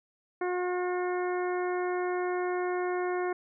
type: harmonic tone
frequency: 360 Hz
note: F#4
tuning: 47 cents flat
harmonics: 1 / 2 / 3 / 4 / 5 / 6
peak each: -29 / -35 / -39 / -41 / -43 / -45 dBFS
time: 0.41-3.33 s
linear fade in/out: 5 ms
effects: none